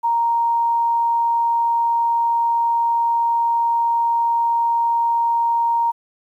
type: tone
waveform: sine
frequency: 932.3 Hz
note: A#5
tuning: in tune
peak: -15 dBFS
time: 0.03-5.92 s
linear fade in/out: 20 ms
effects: 9-bit